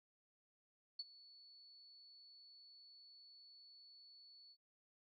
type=tone with ADSR envelope; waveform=sine; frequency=4435 Hz; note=C#8; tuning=in tune; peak=-40 dBFS; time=0.99-4.57 s; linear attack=6 ms; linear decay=33 ms; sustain=-20 dB; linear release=59 ms; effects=none